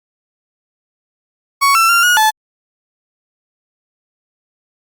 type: tone with pitch steps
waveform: 35% pulse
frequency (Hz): 1115 / 1339 / 1384 / 1448 / 868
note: C#6 / E6 / F6 / F#6 / A5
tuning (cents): +10 / +27 / -16 / -38 / -24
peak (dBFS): -7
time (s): 1.61-2.31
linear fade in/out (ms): 20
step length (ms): 140
effects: Opus 48 kbps